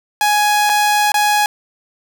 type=tone with dropouts; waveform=sawtooth; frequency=834 Hz; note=G#5; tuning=7 cents sharp; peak=-8 dBFS; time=0.21-1.46 s; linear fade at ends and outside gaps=1 ms; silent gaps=0.694-0.697 / 1.119-1.142 s; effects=none